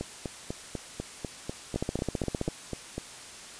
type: two click trains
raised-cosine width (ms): 2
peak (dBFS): -19 / -15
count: 13 / 12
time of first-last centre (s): 0.01-2.98 / 1.76-2.479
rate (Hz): 4.04 / 15.3
effects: white hiss -45 dBFS RMS until 3.59 s + resampled to 22050 Hz